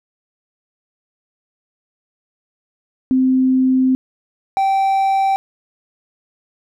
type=tone pair in turn; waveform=sine / triangle; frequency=259.5 / 777.6 Hz; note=C4 / G5; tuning=-14 / -14 cents; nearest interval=octave + perfect fifth; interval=1900 cents; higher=second; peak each=-11 dBFS; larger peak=neither; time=3.11-3.95 / 4.57-5.36 s; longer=first; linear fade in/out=0 ms; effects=none